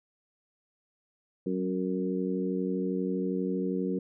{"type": "harmonic tone with a mistuned harmonic", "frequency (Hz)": 92.5, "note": "F#2", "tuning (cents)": 0, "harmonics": [2, 3, 4, 5], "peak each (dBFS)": [-31, -33, -34, -35], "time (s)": [1.46, 3.99], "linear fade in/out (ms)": 5, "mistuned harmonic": 2, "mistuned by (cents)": 24, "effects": []}